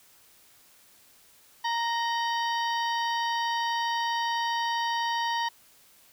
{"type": "harmonic tone with a mistuned harmonic", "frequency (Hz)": 932.3, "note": "A#5", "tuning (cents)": 0, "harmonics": [1, 2, 3, 4, 5, 6], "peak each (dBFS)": [-27, -33, -37, -39, -41, -43], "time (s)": [1.64, 5.49], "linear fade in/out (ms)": 10, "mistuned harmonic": 3, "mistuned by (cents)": 140, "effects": ["white hiss -58 dBFS RMS until 6.12 s"]}